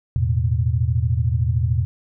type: chord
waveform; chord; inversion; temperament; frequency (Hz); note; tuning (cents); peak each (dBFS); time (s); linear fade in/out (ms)
sine; E suspended fourth; none; equal; 82.41 / 110 / 123.47; E2 / A2 / B2; 0 / 0 / 0; -21; 0.16-1.85; 0
effects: none